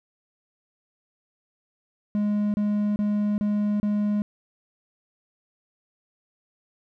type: tone bursts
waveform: triangle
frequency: 207.7 Hz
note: G#3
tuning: in tune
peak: -19 dBFS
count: 5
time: 2.15-4.22 s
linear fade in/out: 0 ms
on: 390 ms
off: 30 ms
effects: none